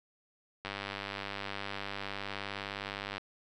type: click train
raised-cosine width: 0.3 ms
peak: -21 dBFS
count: 253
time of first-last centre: 0.65-3.18 s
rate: 99.6 Hz
effects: none